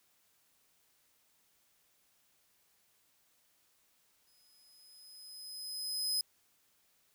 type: tone with exponential growth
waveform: sawtooth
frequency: 5050 Hz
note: D#8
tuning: 25 cents sharp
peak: -27 dBFS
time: 4.27-6.21 s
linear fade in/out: 2 ms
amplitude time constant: 420 ms
effects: white hiss -72 dBFS RMS until 7.14 s